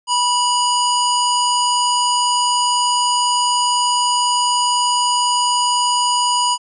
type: harmonic tone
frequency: 977 Hz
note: B5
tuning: 19 cents flat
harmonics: 1 / 3 / 5 / 7 / 9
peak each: -16 / -21 / -23 / -24 / -26 dBFS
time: 0.07-6.58 s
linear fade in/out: 50 ms
effects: none